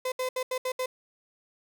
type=tone bursts at uneven times; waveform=35% pulse; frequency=511 Hz; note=C5; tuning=41 cents flat; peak=-26 dBFS; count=6; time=0.05-0.12 / 0.19-0.29 / 0.36-0.43 / 0.51-0.58 / 0.65-0.72 / 0.79-0.86 s; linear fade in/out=5 ms; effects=none